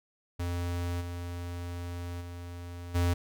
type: tone with level steps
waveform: square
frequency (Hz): 87.31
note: F2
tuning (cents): 0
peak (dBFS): -31 / -36 / -40 / -25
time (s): 0.39-3.14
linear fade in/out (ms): 10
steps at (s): 1 / 2.2 / 2.94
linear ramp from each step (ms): 20
effects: none